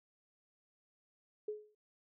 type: tone with exponential decay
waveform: sine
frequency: 423.4 Hz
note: G#4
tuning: 33 cents sharp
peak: -34 dBFS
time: 1.48-1.75 s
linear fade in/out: 5 ms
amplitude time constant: 57 ms
effects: none